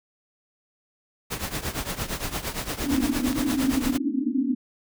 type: noise with tremolo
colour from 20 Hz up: pink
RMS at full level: -27 dBFS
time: 1.3-3.98 s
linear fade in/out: 20 ms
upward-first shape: triangle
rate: 8.7 Hz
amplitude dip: 85%
type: band-pass noise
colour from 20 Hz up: pink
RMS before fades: -25 dBFS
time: 2.83-4.55 s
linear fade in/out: 10 ms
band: 240 to 300 Hz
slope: 96 dB/octave
type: clicks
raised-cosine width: 0.2 ms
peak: -17 dBFS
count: 2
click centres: 2.964 / 3.329 s
effects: none